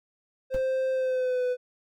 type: tone with pitch glide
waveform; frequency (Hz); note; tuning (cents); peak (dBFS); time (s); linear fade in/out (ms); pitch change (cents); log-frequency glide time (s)
triangle; 523.3 to 498.8; C5 to B4; 0 to +17; -22; 0.5-1.57; 50; -83; 0.92-1.45
type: noise with exponential decay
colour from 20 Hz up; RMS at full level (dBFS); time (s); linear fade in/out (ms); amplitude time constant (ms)
brown; -29; 0.54-0.64; 0; 21
effects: none